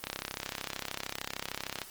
click train, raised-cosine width 0.2 ms, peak -16 dBFS, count 60, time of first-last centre 0.04-1.817 s, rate 33.2 Hz, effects white hiss -49 dBFS RMS until 1.9 s + Opus 24 kbps

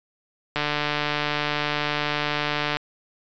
click train, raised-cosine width 0.3 ms, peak -8 dBFS, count 328, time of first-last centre 0.56-2.769 s, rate 148 Hz, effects resampled to 16000 Hz

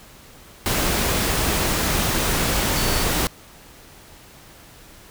sine tone in noise, 4497 Hz, C#8, 24 cents sharp, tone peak -31 dBFS, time 2.76-3.03 s, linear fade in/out 0 ms, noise pink, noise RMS -21 dBFS, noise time 0.66-3.27 s, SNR -13 dB, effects pink hiss -46 dBFS RMS until 5.1 s

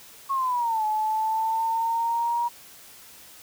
sine exponential two-way sweep, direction down then up, 1104 to 855 to 952 Hz, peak -22 dBFS, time 0.29-2.49 s, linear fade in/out 20 ms, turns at 0.85 s, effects white hiss -48 dBFS RMS until 3.42 s

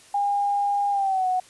sine tone with pitch glide, 810 to 738.5 Hz, G#5 to F#5, -43 to -3 cents, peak -20 dBFS, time 0.14-1.4 s, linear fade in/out 5 ms, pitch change -160 cents, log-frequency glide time 0.91-1.27 s, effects white hiss -51 dBFS RMS until 1.49 s + resampled to 24000 Hz

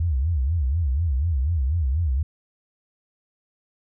sine tone with vibrato, 74.3 Hz, D2, 21 cents sharp, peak -19 dBFS, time 0-2.23 s, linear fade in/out 5 ms, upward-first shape sine, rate 4.1 Hz, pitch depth 280 cents each way, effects none

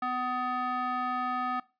square tone with band-pass filter, 250.7 Hz, B3, 26 cents sharp, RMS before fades -31 dBFS, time 0.02-1.6 s, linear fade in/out 5 ms, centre 1100 Hz, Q 3.8, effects noise-tail reverb RT60 0.3 s tail -22 dB re dry + resampled to 11025 Hz

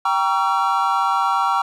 triangle chord, G diminished seventh, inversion none, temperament just, 784 / 940.8 / 1128.9 / 1354.7 Hz, G5 / Bb5 / Db6 / Fb6, 0 / +16 / +31 / +47 cents, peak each -20 dBFS, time 0.05-1.62 s, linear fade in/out 5 ms, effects none

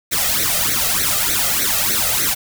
white noise with flanger, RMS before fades -18 dBFS, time 0.11-2.35 s, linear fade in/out 20 ms, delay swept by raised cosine 0.49 to 1.59 ms, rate 3.3 Hz, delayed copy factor +1, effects none

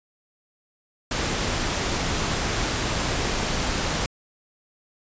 pink noise, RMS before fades -25 dBFS, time 1.11-4.06 s, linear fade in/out 2 ms, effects resampled to 16000 Hz

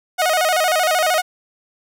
sawtooth tone with vibrato, 677 Hz, E5, 46 cents sharp, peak -11 dBFS, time 0.18-1.22 s, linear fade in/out 20 ms, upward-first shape square, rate 13 Hz, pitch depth 130 cents each way, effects none

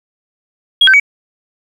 sine tone with pitch steps, 3298 / 1547 / 2263 Hz, G#7 / G6 / C#7, -13 / -23 / +35 cents, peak -3 dBFS, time 0.81-0.999 s, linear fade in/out 5 ms, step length 63 ms, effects tanh soft clip ceiling 0 dBFS + 7-bit

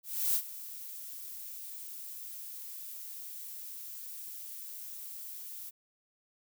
violet noise with ADSR envelope, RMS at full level -28 dBFS, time 0.03-5.71 s, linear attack 320 ms, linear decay 66 ms, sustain -16 dB, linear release 23 ms, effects none

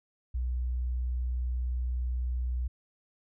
sine tone, 61.74 Hz, B1, in tune, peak -28 dBFS, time 0.34-2.68 s, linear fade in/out 10 ms, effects none

